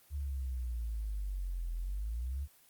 sine exponential two-way sweep, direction down then up, 73.42 to 41.33 to 73.42 Hz, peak -34 dBFS, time 0.1-2.48 s, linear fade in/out 50 ms, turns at 1.73 s, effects white hiss -63 dBFS RMS until 2.69 s + Opus 24 kbps

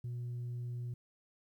sine tone, 121.4 Hz, B2, 29 cents flat, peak -35 dBFS, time 0.04-0.94 s, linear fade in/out 5 ms, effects tanh soft clip ceiling -36 dBFS + 12-bit

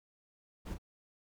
brown noise with echo, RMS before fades -40 dBFS, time 0.65-0.75 s, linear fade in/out 20 ms, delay 34 ms, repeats 1, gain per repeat -6 dB, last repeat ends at 0.784 s, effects none

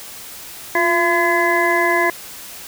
harmonic tone with a mistuned harmonic, 339.4 Hz, F4, 49 cents flat, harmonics 1 / 2 / 3 / 5 / 6, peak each -20 / -20 / -20 / -20 / -20 dBFS, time 0.75-2.1 s, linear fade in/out 2 ms, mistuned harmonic 1, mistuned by +57 cents, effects white hiss -35 dBFS RMS until 2.67 s

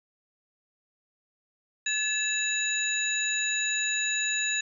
sine tone cluster, 1720 / 2642 / 3871 / 6880 Hz, A6 / E7 / B7 / A8, -40 / +3 / -35 / -40 cents, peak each -31 dBFS, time 1.86-4.61 s, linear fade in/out 5 ms, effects none

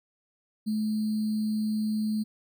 sine tone with sample-and-hold, 215.1 Hz, A3, 39 cents flat, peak -25 dBFS, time 0.66-2.24 s, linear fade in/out 20 ms, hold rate 4410 Hz, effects none

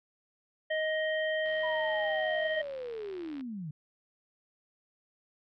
harmonic tone, 626 Hz, D#5, 10 cents sharp, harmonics 1 / 3 / 5, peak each -30 / -33 / -41 dBFS, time 0.7-2.62 s, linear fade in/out 10 ms
click train, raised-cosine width 0.3 ms, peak -35 dBFS, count 146, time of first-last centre 1.46-3.409 s, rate 74.4 Hz
sine linear sweep, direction down, 987.8 to 141.9 Hz, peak -36 dBFS, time 1.63-3.71 s, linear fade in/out 5 ms
effects none

